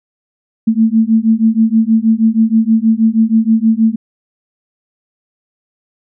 sine beating tone pair, 220 / 226.3 Hz, A3 / A3, 0 / +49 cents, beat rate 6.3 Hz, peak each -11 dBFS, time 0.67-3.96 s, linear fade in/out 10 ms, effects none

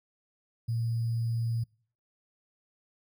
sine tone with sample-and-hold, 115.5 Hz, A#2, 16 cents flat, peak -27 dBFS, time 0.68-1.64 s, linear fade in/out 10 ms, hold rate 4900 Hz, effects noise-tail reverb RT60 0.5 s tail -26 dB re dry

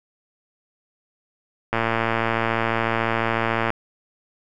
click train, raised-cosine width 0.5 ms, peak -6 dBFS, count 226, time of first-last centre 1.73-3.704 s, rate 114 Hz, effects none

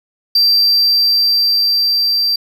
triangle tone with level ramp, 4699 Hz, D8, in tune, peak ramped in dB -7 to -11 dBFS, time 0.35-2.36 s, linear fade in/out 5 ms, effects none

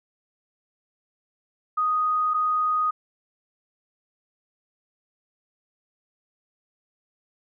sine tone pair in turn, 1244.5 / 1244.5 Hz, D#6 / D#6, 0 / 0 cents, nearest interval unison, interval 0 cents, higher neither, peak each -20 dBFS, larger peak neither, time 1.77-2.34 / 2.34-2.91 s, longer neither, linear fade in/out 10 ms, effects none

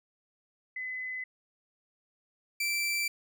sine / sawtooth tone pair in turn, 2021 / 2338 Hz, B6 / D7, +39 / -8 cents, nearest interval minor third, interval 253 cents, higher second, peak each -34 / -25 dBFS, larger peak second, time 0.76-1.24 / 2.6-3.08 s, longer neither, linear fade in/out 5 ms, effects none

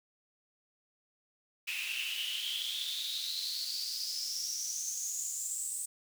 pink noise with high-pass filter sweep, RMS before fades -37 dBFS, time 1.67-5.86 s, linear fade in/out 10 ms, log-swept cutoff 2500 to 8300 Hz, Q 9.6, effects none

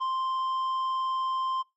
sine tone with tanh clipping, 1046.5 Hz, C6, in tune, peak -28 dBFS, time 0-1.63 s, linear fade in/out 20 ms, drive 6 dB, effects noise-tail reverb RT60 0.2 s tail -22 dB re dry + Opus 32 kbps

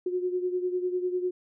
sine beating tone pair, 360.8 / 370.8 Hz, F#4 / F#4, -44 / +4 cents, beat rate 10 Hz, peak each -27 / -33 dBFS, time 0.06-1.31 s, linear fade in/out 5 ms, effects none

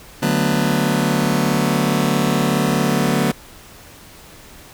sawtooth chord, B minor seventh, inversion first, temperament just, 148.16 / 185.21 / 222.2 / 246.9 Hz, D3 / F#3 / A3 / B3, +16 / +2 / +17 / 0 cents, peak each -17 dBFS, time 0.22-3.32 s, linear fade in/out 10 ms, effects pink hiss -42 dBFS RMS until 4.73 s

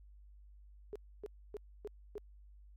sine tone bursts, 415.3 Hz, G#4, in tune, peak -40 dBFS, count 5, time 0.93-2.18 s, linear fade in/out 0 ms, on 26 ms, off 280 ms, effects added 50 Hz sine -55 dBFS peak until 2.76 s + AAC 64 kbps

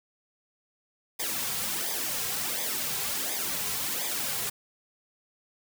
white noise with flanger, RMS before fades -31 dBFS, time 1.19-4.5 s, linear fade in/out 10 ms, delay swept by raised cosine 0.7 to 3.4 ms, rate 1.4 Hz, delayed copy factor -0.75, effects none

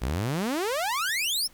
sawtooth exponential sweep, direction up, 54.8 to 5588 Hz, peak -22 dBFS, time 0.01-1.48 s, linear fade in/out 20 ms, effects pink hiss -57 dBFS RMS until 1.53 s

